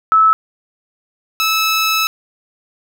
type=tone pair in turn; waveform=sine / 15% pulse; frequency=1304 / 1304 Hz; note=E6 / E6; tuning=-19 / -19 cents; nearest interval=unison; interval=0 cents; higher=neither; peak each=-7 dBFS; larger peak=neither; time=0.12-0.33 / 1.4-2.07 s; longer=second; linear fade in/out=0 ms; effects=none